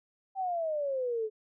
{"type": "exponential sweep", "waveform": "sine", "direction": "down", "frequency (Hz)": [784, 424.2], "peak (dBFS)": -29, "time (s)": [0.35, 1.3], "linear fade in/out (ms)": 50, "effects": []}